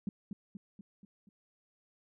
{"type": "tone with echo", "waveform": "sine", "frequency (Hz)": 198.9, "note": "G3", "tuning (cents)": 25, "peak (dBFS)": -31, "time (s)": [0.07, 0.09], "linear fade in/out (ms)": 2, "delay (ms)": 240, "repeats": 5, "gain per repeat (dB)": -5, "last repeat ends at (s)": 1.29, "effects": []}